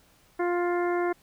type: harmonic tone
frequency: 351 Hz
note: F4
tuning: 9 cents sharp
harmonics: 1 / 2 / 3 / 4 / 5 / 6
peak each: -25 / -31 / -35 / -37 / -39 / -41 dBFS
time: 0.39-1.13 s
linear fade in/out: 10 ms
effects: pink hiss -61 dBFS RMS until 1.22 s